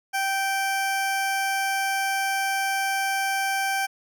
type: tone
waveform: 20% pulse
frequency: 780 Hz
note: G5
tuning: 9 cents flat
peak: -18 dBFS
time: 0.13-3.87 s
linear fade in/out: 20 ms
effects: none